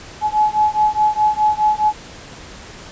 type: beating tone pair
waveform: sine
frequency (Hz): 849 / 853.8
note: G#5 / G#5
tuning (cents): +38 / +48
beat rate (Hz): 4.8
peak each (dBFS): -16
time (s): 0.21-1.93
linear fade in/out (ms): 50
effects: pink hiss -37 dBFS RMS until 2.91 s + resampled to 16000 Hz